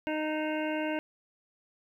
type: harmonic tone with a mistuned harmonic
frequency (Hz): 308.4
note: D#4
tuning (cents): -15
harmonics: 1 / 2 / 3 / 5 / 6 / 7 / 8 / 9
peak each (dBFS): -32 / -34 / -39 / -40 / -50 / -43 / -48 / -42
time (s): 0.07-0.99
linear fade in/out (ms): 0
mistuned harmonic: 8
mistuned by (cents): +42
effects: 11-bit